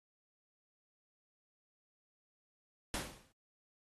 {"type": "noise with exponential decay", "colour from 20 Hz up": "pink", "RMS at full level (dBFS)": -36, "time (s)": [2.94, 3.32], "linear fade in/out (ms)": 1, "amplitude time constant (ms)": 82, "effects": ["AAC 32 kbps"]}